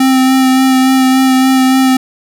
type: tone with vibrato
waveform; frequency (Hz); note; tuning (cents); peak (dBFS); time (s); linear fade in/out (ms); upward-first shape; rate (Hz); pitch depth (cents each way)
square; 261.6; C4; 0; -7; 0-1.97; 5; sine; 3.5; 15
effects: none